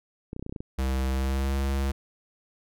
clicks, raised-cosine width 3 ms, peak -22 dBFS, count 9, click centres 0.331 / 0.364 / 0.395 / 0.426 / 0.464 / 0.495 / 0.525 / 0.562 / 0.605 s
square tone with pitch glide, 65.8 to 68.12 Hz, C2 to C#2, +10 to -30 cents, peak -25 dBFS, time 0.78-1.92 s, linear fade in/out 10 ms, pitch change +60 cents, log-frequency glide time 1.12-1.56 s
effects none

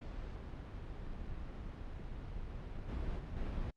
brown noise with level steps, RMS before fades -44 / -39 / -43 / -39 dBFS, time 0.01-3.71 s, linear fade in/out 10 ms, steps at 2.88 / 3.18 / 3.36 s, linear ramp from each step 10 ms, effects low-pass 4000 Hz 12 dB/octave + Opus 48 kbps

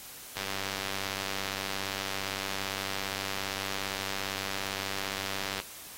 click train, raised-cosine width 0.2 ms, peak -16 dBFS, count 511, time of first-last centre 0.37-5.601 s, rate 97.5 Hz, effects white hiss -46 dBFS RMS until 5.97 s + AAC 48 kbps

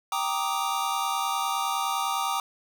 square chord, Eb major seventh, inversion first, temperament equal, 784 / 932.3 / 1174.7 / 1244.5 Hz, G5 / Bb5 / D6 / Eb6, 0 / 0 / 0 / 0 cents, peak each -32 dBFS, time 0.12-2.4 s, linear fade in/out 2 ms, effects none

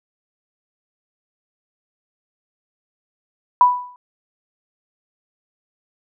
sine tone with exponential decay, 987.8 Hz, B5, in tune, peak -5 dBFS, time 3.61-3.96 s, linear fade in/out 1 ms, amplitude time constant 76 ms, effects none

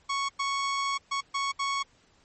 sawtooth tone bursts at uneven times, 1108.7 Hz, C#6, in tune, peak -23 dBFS, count 5, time 0.09-0.29 / 0.39-0.98 / 1.11-1.21 / 1.34-1.52 / 1.59-1.83 s, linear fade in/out 10 ms, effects pink hiss -63 dBFS RMS until 2.24 s + MP3 32 kbps

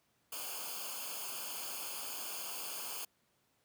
white noise with comb filter, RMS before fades -42 dBFS, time 0.32-3.05 s, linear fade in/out 5 ms, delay 0.52 ms, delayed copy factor -0.9, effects pink hiss -75 dBFS RMS until 3.64 s + high-pass 100 Hz 12 dB/octave

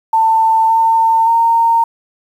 sine tone with pitch steps, 893 / 903 / 920 Hz, A5 / A5 / A#5, +25 / +45 / -23 cents, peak -8 dBFS, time 0.13-1.84 s, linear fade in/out 5 ms, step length 570 ms, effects 7-bit

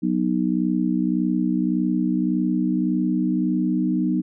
sine chord, B major, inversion second, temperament just, 185.21 / 246.9 / 308.7 Hz, F#3 / B3 / D#4, +2 / 0 / -14 cents, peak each -23 dBFS, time 0.02-4.22 s, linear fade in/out 20 ms, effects none

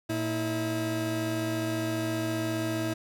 30% pulse tone pair together, 114.3 / 323.3 Hz, A#2 / E4, -34 / -34 cents, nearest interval octave + tritone, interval 1800 cents, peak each -30 / -27 dBFS, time 0.09-2.94 s, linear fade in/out 10 ms, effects none

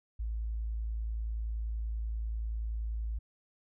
sine tone, 55.2 Hz, A1, 6 cents sharp, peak -32 dBFS, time 0.19-3.19 s, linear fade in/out 10 ms, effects none

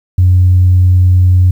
sine tone, 91 Hz, F#2, 28 cents flat, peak -3 dBFS, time 0.18-1.51 s, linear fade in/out 5 ms, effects tanh soft clip ceiling 0 dBFS + 7-bit

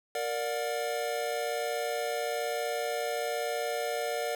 square chord, Bb augmented, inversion none, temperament equal with one note detuned, 466.2 / 587.3 / 723.1 Hz, Bb4 / D5 / F#5, 0 / 0 / -40 cents, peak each -35 / -35 / -36 dBFS, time 0.15-4.35 s, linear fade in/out 2 ms, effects none

